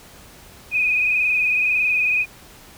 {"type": "tone with frequency modulation", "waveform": "sine", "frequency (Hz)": 2489, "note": "D#7", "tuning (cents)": 0, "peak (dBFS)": -16, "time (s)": [0.71, 2.26], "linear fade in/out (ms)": 50, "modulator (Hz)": 21.8, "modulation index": 2.9, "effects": ["pink hiss -45 dBFS RMS until 2.77 s"]}